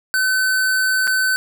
square tone with dropouts, 1521 Hz, F#6, 47 cents sharp, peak -16 dBFS, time 0.14-1.36 s, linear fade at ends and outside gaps 0 ms, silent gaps 1.071-1.076 s, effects none

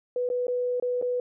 sine tone with dropouts, 493.9 Hz, B4, in tune, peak -24 dBFS, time 0.16-1.2 s, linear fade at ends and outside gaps 2 ms, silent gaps 0.29-0.3 / 0.469-0.481 / 0.799-0.824 / 1.015-1.024 s, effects none

